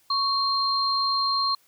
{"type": "tone pair together", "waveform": "sine", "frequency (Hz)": [1108.7, 4186], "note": ["C#6", "C8"], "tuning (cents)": [0, 0], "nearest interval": "octave + major seventh", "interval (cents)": 2300, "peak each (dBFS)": -24, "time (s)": [0.1, 1.55], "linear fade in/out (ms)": 5, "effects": ["white hiss -62 dBFS RMS until 1.67 s"]}